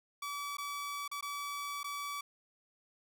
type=tone with dropouts; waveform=sawtooth; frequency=1147 Hz; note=D6; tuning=41 cents flat; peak=-34 dBFS; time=0.22-2.21 s; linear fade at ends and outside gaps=5 ms; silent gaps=0.57-0.582 / 1.079-1.114 / 1.21-1.225 / 1.832-1.842 s; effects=none